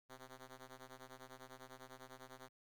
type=ring-modulated tone; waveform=5% pulse; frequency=130 Hz; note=C3; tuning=11 cents flat; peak=-40 dBFS; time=0.09-2.49 s; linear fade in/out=10 ms; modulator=135 Hz; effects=none